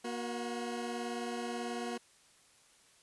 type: tone pair together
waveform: 20% pulse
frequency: 237.6 / 365.6 Hz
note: A#3 / F#4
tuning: +33 / -21 cents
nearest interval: perfect fifth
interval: 746 cents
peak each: -33 / -36 dBFS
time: 0.04-1.98 s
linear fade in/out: 10 ms
effects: white hiss -64 dBFS RMS until 3.02 s + resampled to 24000 Hz